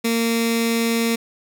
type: tone with notch filter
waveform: 15% pulse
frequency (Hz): 230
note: A#3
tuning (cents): -23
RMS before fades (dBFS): -20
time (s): 0.04-1.16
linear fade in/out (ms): 10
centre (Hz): 790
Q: 0.69
effects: none